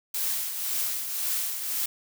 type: noise with tremolo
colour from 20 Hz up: blue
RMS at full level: -27 dBFS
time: 0.14-1.86 s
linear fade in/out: 5 ms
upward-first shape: triangle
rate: 1.9 Hz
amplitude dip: 55%
effects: none